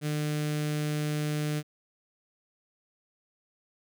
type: tone with notch filter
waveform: sawtooth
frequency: 150 Hz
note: D3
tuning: 37 cents sharp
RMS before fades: -30 dBFS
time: 0.01-1.63 s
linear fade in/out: 50 ms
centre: 940 Hz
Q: 1.2
effects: none